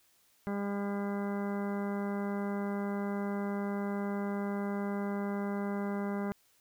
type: harmonic tone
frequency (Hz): 201.2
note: G3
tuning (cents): +45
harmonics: 1 / 2 / 3 / 4 / 5 / 6 / 7 / 8 / 10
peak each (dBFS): -33 / -39 / -43 / -45 / -47 / -49 / -50 / -51 / -53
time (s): 0.47-6.32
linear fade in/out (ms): 0
effects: white hiss -68 dBFS RMS until 6.6 s